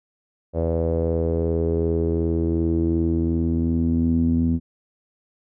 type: tone with low-pass filter sweep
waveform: sawtooth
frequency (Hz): 82.7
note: E2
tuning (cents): +6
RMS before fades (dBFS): -21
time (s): 0.53-4.6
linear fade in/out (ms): 50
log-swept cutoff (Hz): 550 to 230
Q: 5.6
effects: none